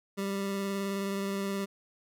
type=tone with vibrato; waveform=25% pulse; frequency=197.2 Hz; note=G3; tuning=11 cents sharp; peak=-27 dBFS; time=0.17-1.66 s; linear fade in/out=20 ms; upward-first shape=sine; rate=19 Hz; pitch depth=16 cents each way; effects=none